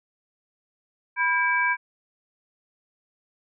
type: tone cluster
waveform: sine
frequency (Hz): 988 / 1612 / 2303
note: B5 / G6 / D7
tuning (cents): 0 / +48 / -34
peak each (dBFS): -25 / -23 / -25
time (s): 1.16-1.77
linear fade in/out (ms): 50
effects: none